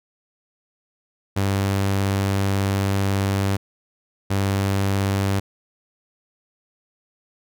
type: tone pair in turn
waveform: sawtooth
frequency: 98.2 / 98.2 Hz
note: G2 / G2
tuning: +4 / +4 cents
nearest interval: unison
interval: 0 cents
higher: neither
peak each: -15 dBFS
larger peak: neither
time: 1.36-3.57 / 4.3-5.4 s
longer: first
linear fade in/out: 10 ms
effects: none